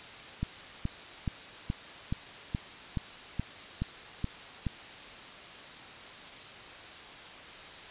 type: click train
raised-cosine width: 5 ms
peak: -18 dBFS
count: 11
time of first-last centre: 0.43-4.667 s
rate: 2.36 Hz
effects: white hiss -46 dBFS RMS until 7.9 s + resampled to 8000 Hz